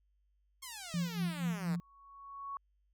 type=exponential sweep; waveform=5% pulse; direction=down; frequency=1100 to 146.83 Hz; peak=-32 dBFS; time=0.62-1.76 s; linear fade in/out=10 ms
type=tone with tremolo; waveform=sine; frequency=172.8 Hz; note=F3; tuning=18 cents flat; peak=-30 dBFS; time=0.94-1.8 s; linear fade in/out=0 ms; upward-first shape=sine; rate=4.2 Hz; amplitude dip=75%
type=tone with exponential growth; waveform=sine; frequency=1112 Hz; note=C#6; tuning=5 cents sharp; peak=-37 dBFS; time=1.42-2.57 s; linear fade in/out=1 ms; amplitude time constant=250 ms
effects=added 50 Hz sine -70 dBFS peak until 2.93 s

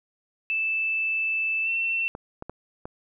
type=tone with pitch glide; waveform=sine; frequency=2637 to 2694 Hz; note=E7 to E7; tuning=0 to +37 cents; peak=-23 dBFS; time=0.5-2.08 s; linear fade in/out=0 ms; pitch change=+37 cents; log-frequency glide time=1.64-1.69 s
type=clicks; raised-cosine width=1 ms; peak=-21 dBFS; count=4; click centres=2.151 / 2.424 / 2.496 / 2.855 s
effects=none

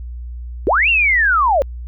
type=linear two-way sweep; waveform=sine; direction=up then down; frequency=296.9 to 2811 to 509 Hz; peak=-11 dBFS; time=0.67-1.62 s; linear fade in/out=0 ms; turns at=0.89 s; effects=added 60 Hz sine -26 dBFS peak until 1.87 s

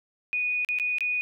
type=tone with dropouts; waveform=sine; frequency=2473 Hz; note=D#7; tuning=11 cents flat; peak=-24 dBFS; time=0.33-1.21 s; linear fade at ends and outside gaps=0 ms; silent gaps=0.648-0.688 / 0.787-0.798 / 0.984-1.007 s; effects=none

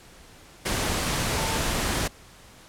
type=tone in noise; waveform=sine; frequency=891 Hz; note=A5; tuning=22 cents sharp; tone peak=-32 dBFS; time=1.37-1.58 s; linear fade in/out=10 ms; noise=pink; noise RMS=-26 dBFS; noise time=0.65-2.08 s; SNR=-9 dB; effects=pink hiss -50 dBFS RMS until 2.68 s + low-pass 11000 Hz 12 dB/octave

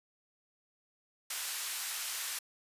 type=band-pass noise; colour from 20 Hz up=white; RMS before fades=-38 dBFS; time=1.3-2.39 s; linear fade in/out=5 ms; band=1100 to 13000 Hz; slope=12 dB/octave; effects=resampled to 32000 Hz

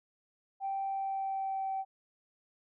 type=tone with pitch glide; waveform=sine; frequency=781 to 771.6 Hz; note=G5 to G5; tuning=-7 to -28 cents; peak=-31 dBFS; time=0.6-1.85 s; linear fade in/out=50 ms; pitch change=-21 cents; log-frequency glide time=0.84-1.72 s; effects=tanh soft clip ceiling -27 dBFS

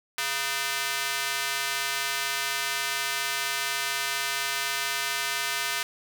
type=tone with high-pass filter; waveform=square; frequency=137.9 Hz; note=C#3; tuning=9 cents flat; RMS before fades=-29 dBFS; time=0.18-5.83 s; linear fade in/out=2 ms; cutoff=1700 Hz; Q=0.91; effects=none

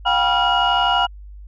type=tone cluster; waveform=sine; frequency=715 / 787 / 971 / 1385 / 2889 Hz; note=F5 / G5 / B5 / F6 / F#7; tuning=+41 / +7 / -30 / -15 / -42 cents; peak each=-20 dBFS; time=0.05-1.07 s; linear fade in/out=20 ms; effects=tanh soft clip ceiling -8 dBFS + added 50 Hz sine -35 dBFS peak until 1.47 s

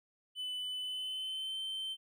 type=tone with pitch glide; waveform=triangle; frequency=3001 to 3101 Hz; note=F#7 to G7; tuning=+24 to -19 cents; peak=-35 dBFS; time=0.35-1.97 s; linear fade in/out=50 ms; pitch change=+57 cents; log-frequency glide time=0.78-1.6 s; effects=none

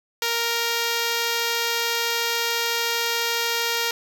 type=tone; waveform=5% pulse; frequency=466.2 Hz; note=A#4; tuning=in tune; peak=-10 dBFS; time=0.22-3.91 s; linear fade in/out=2 ms; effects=none

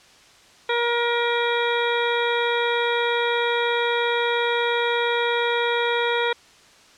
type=harmonic tone; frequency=474.3 Hz; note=A#4; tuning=30 cents sharp; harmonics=1 / 2 / 3 / 4 / 5 / 7 / 8; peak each=-23 / -26 / -28 / -29 / -30 / -31 / -32 dBFS; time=0.69-6.33 s; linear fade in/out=5 ms; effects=white hiss -51 dBFS RMS until 6.97 s + low-pass 6000 Hz 12 dB/octave

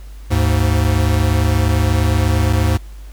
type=tone pair together; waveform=square; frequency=75.35 / 103.83 Hz; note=D2 / G#2; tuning=+45 / 0 cents; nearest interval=tritone; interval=555 cents; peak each=-16 dBFS; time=0.3-2.78 s; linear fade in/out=20 ms; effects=added 50 Hz sine -31 dBFS peak until 3.12 s + pink hiss -48 dBFS RMS until 3.12 s

